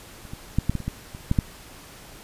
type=clicks; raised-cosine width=5 ms; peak=-30 / -22 / -7 / -8 / -13 / -23 / -14 / -24 / -8 / -6 dBFS; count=10; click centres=0.252 / 0.335 / 0.586 / 0.696 / 0.753 / 0.803 / 0.88 / 1.149 / 1.314 / 1.388 s; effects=pink hiss -45 dBFS RMS until 2.23 s + resampled to 32000 Hz